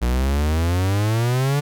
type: exponential sweep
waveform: 45% pulse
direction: up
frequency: 58.27 to 146.83 Hz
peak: -17 dBFS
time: 0.01-1.61 s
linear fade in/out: 20 ms
effects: none